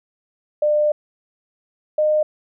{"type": "tone pair in turn", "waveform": "sine", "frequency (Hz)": [599, 610.9], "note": ["D5", "D#5"], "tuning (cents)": [34, -32], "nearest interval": "unison", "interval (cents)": 34, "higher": "second", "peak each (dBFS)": -14, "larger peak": "neither", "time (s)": [[0.62, 0.92], [1.98, 2.23]], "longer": "first", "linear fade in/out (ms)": 5, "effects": []}